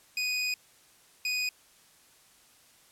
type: tone bursts at uneven times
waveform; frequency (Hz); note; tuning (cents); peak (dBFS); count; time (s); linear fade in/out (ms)
25% pulse; 2489; D#7; 0; -24; 2; 0.17-0.54 / 1.25-1.49; 2
effects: white hiss -60 dBFS RMS until 2.91 s + low-pass 12000 Hz 12 dB/octave